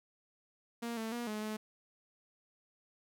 sawtooth tone with pitch steps, 234.4 / 222.9 / 238.9 / 213 / 215.2 Hz, A#3 / A3 / A#3 / G#3 / A3, +10 / +23 / +43 / +44 / -38 cents, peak -33 dBFS, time 0.82-1.57 s, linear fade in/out 10 ms, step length 150 ms, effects none

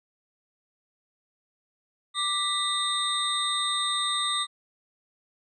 sine tone cluster, 1177 / 1963 / 3681 / 3990 / 8430 Hz, D6 / B6 / A#7 / B7 / C9, +3 / -11 / -23 / +17 / +12 cents, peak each -30 / -36 / -27 / -35 / -35 dBFS, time 2.14-4.47 s, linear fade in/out 50 ms, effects none

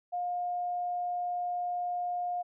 sine tone, 711 Hz, F5, 31 cents sharp, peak -30 dBFS, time 0.12-2.43 s, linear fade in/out 20 ms, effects none

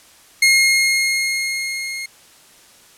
sawtooth tone with level ramp, 2145 Hz, C7, 42 cents sharp, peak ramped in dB -6 to -22 dBFS, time 0.42-2.06 s, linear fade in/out 5 ms, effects white hiss -48 dBFS RMS until 2.97 s + low-pass 11000 Hz 12 dB/octave

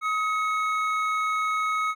triangle tone pair together, 1267 / 2200 Hz, D#6 / C#7, +31 / -14 cents, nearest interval minor seventh, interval 955 cents, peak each -22 / -29 dBFS, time 0.01-1.95 s, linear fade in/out 50 ms, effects none

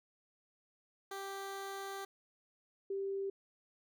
15% pulse / sine tone pair in turn, 392 / 392 Hz, G4 / G4, 0 / 0 cents, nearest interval unison, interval 0 cents, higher neither, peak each -35 / -35 dBFS, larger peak neither, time 1.11-2.05 / 2.9-3.3 s, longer first, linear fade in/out 5 ms, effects none

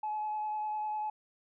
sine tone with vibrato, 852 Hz, G#5, 44 cents sharp, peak -31 dBFS, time 0.03-1.1 s, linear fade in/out 5 ms, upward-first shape triangle, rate 10 Hz, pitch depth 17 cents each way, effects tanh soft clip ceiling -28 dBFS

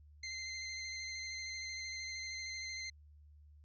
20% pulse tone with vibrato, 2077 Hz, C7, 13 cents flat, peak -36 dBFS, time 0.23-2.9 s, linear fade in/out 5 ms, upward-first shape square, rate 13 Hz, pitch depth 11 cents each way, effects added 74 Hz sine -57 dBFS peak until 3.64 s + resampled to 16000 Hz

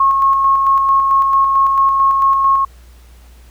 sine tone with tremolo, 1088 Hz, C#6, 33 cents flat, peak -8 dBFS, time 0-2.65 s, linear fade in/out 5 ms, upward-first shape square, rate 4.5 Hz, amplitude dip 30%, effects added 60 Hz sine -39 dBFS peak until 3.5 s + pink hiss -50 dBFS RMS until 3.5 s

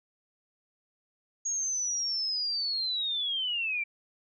sine linear sweep, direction down, 6645 to 2317 Hz, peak -28 dBFS, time 1.45-3.84 s, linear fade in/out 10 ms, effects none

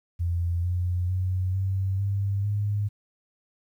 sine tone with pitch steps, 86.1 / 89.24 / 92.49 / 95.87 / 99.36 / 102.98 Hz, F2 / F2 / F#2 / G2 / G2 / G#2, -24 / +38 / 0 / -38 / +24 / -14 cents, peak -23 dBFS, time 0.19-2.89 s, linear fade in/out 20 ms, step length 450 ms, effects 10-bit

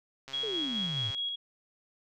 click train, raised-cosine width 0.2 ms, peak -27 dBFS, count 118, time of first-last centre 0.28-1.147 s, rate 135 Hz
sine tone with tremolo, 3313 Hz, G#7, 5 cents flat, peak -30 dBFS, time 0.33-1.36 s, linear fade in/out 10 ms, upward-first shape square, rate 4.7 Hz, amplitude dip 30%
sine exponential sweep, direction down, 466.2 to 100.2 Hz, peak -34 dBFS, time 0.43-1.11 s, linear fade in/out 5 ms
effects none

